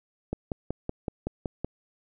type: click train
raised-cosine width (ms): 2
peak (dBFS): -16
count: 8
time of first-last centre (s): 0.33-1.646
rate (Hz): 5.32
effects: none